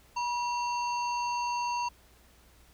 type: harmonic tone with a mistuned harmonic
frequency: 910 Hz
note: A#5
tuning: 42 cents flat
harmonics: 1 / 3 / 5 / 7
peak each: -29 / -39 / -43 / -46 dBFS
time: 0.16-1.89 s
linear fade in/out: 10 ms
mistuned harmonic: 1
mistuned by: +99 cents
effects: added 60 Hz sine -61 dBFS peak until 2.73 s + pink hiss -61 dBFS RMS until 2.73 s